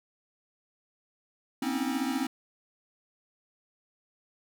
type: tone cluster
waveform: square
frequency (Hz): 241.7 / 261.8 / 276.6 / 319.3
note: B3 / C4 / C#4 / D#4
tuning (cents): -37 / +1 / -4 / +45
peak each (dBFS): -37 / -32 / -35 / -36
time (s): 1.62-2.27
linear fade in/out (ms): 5
effects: none